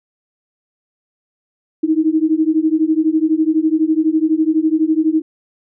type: beating tone pair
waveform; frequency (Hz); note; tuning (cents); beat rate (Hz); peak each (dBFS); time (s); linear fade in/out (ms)
sine; 309.6 / 321.6; D#4 / E4; -9 / -43; 12; -15; 1.83-5.22; 10
effects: none